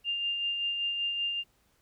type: tone with tremolo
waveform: sine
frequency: 2800 Hz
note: F7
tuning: 4 cents sharp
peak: -27 dBFS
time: 0.04-1.44 s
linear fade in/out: 50 ms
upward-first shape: sine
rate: 5.2 Hz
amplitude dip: 35%
effects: pink hiss -69 dBFS RMS until 1.81 s